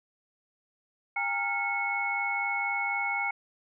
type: tone cluster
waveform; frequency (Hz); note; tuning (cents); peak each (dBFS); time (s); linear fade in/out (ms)
sine; 808 / 912 / 1396 / 2197; G#5 / A#5 / F6 / C#7; -48 / -38 / -1 / -16; -33 / -37 / -37 / -29; 1.16-3.31; 5
effects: none